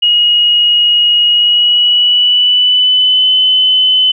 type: tone with pitch glide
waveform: sine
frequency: 2888 to 3028 Hz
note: F#7 to F#7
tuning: -43 to +39 cents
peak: -6 dBFS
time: 0.02-4.12 s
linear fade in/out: 10 ms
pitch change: +82 cents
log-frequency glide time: 1.28-3.3 s
effects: none